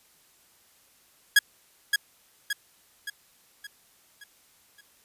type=tone with echo; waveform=sawtooth; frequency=1658 Hz; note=G#6; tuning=3 cents flat; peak=-10 dBFS; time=1.36-1.39 s; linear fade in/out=5 ms; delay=570 ms; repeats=6; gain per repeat=-6 dB; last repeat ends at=4.81 s; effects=white hiss -61 dBFS RMS until 5.04 s + resampled to 32000 Hz